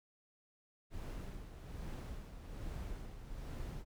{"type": "noise with tremolo", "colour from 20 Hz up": "brown", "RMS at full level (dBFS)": -43, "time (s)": [0.9, 3.85], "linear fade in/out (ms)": 50, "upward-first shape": "sine", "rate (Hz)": 1.2, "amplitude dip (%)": 55, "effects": []}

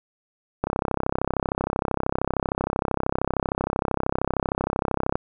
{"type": "click train", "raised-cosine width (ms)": 1, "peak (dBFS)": -8, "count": 150, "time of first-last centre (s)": [0.64, 5.155], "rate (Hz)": 33, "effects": []}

